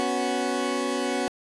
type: chord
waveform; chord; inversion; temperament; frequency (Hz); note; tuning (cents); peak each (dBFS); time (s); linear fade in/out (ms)
20% pulse; B suspended second; none; equal; 246.9 / 277.2 / 370; B3 / C#4 / F#4; 0 / 0 / 0; -24; 0-1.28; 0
effects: resampled to 24000 Hz